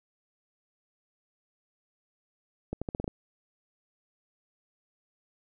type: accelerating click train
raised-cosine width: 2 ms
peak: -19 dBFS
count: 7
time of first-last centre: 2.73-3.079 s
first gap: 86 ms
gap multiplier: 0.84
effects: none